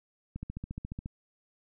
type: click train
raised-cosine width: 5 ms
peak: -25 dBFS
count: 11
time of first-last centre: 0.36-1.059 s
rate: 14.3 Hz
effects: none